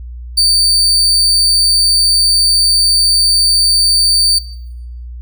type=tone; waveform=35% pulse; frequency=4594 Hz; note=D8; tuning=39 cents flat; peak=-6 dBFS; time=0.37-4.39 s; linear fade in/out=10 ms; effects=noise-tail reverb RT60 0.8 s tail -18 dB re dry + added 60 Hz sine -25 dBFS peak until 5.21 s